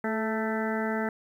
harmonic tone with a mistuned harmonic, 220.8 Hz, A3, 6 cents sharp, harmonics 1 / 2 / 3 / 4 / 6 / 7 / 8 / 9, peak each -30 / -33 / -35 / -36 / -38 / -38 / -39 / -40 dBFS, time 0.04-1.09 s, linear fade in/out 2 ms, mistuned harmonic 2, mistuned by -28 cents, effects 10-bit

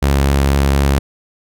sawtooth tone with vibrato, 69.3 Hz, C#2, in tune, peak -7 dBFS, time 0.02-0.99 s, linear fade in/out 10 ms, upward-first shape triangle, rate 4.1 Hz, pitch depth 13 cents each way, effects none

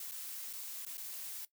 blue noise with dropouts, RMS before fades -44 dBFS, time 0-1.45 s, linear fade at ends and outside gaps 2 ms, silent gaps 0.113-0.118 / 0.53-0.534 / 0.851-0.864 / 0.972-0.979 s, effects noise-tail reverb RT60 0.1 s tail -17 dB re dry

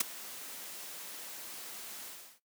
white noise with ADSR envelope, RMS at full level -25 dBFS, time 0-2.4 s, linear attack 7 ms, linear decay 13 ms, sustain -20 dB, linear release 360 ms, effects noise-tail reverb RT60 0.2 s tail -23 dB re dry + high-pass 200 Hz 12 dB/octave

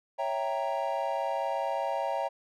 triangle chord, C# diminished seventh, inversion none, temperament equal, 554.4 / 659.3 / 784 / 932.3 Hz, C#5 / E5 / G5 / Bb5, 0 / 0 / 0 / 0 cents, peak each -32 dBFS, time 0.18-2.29 s, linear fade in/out 20 ms, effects none

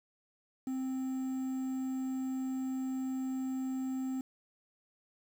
triangle tone with quantisation, 261.6 Hz, C4, in tune, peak -31 dBFS, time 0.67-4.21 s, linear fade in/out 2 ms, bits 9, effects none

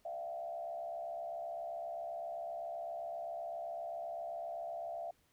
sine tone with frequency modulation, 680 Hz, F5, 46 cents flat, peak -39 dBFS, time 0.05-5.11 s, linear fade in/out 5 ms, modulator 67.7 Hz, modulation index 0.93, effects pink hiss -73 dBFS RMS until 5.32 s

